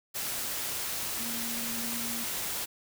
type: tone in noise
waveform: sine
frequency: 233.1 Hz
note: A#3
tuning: in tune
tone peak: -39 dBFS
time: 1.19-2.25 s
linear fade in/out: 20 ms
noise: white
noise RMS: -34 dBFS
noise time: 0.14-2.66 s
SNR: -8 dB
effects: none